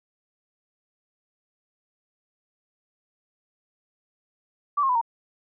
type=tone with pitch steps; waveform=sine; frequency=1158 / 1074.2 / 996.5 / 924.4 Hz; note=D6 / C6 / B5 / A#5; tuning=-25 / +45 / +15 / -15 cents; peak=-19 dBFS; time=4.77-5.014 s; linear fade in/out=10 ms; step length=61 ms; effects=none